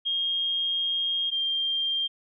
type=tone pair in turn; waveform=sine; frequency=3237 / 3189 Hz; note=G#7 / G7; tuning=-45 / +29 cents; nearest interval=unison; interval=26 cents; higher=first; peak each=-24 dBFS; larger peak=neither; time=0.05-1.31 / 1.31-2.08 s; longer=first; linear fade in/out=20 ms; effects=none